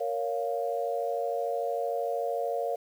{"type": "chord", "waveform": "sine", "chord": "Bb minor", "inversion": "none", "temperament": "just", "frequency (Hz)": [466.2, 559.4, 699.2], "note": ["Bb4", "Db5", "F5"], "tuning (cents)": [0, 16, 2], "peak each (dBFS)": -32, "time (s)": [0, 2.76], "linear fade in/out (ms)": 10, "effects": ["9-bit"]}